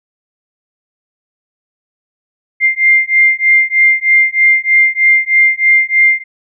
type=beating tone pair; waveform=sine; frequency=2100 / 2103.2 Hz; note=C7 / C7; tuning=+6 / +8 cents; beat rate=3.2 Hz; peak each=-10 dBFS; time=2.6-6.24 s; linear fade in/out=50 ms; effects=none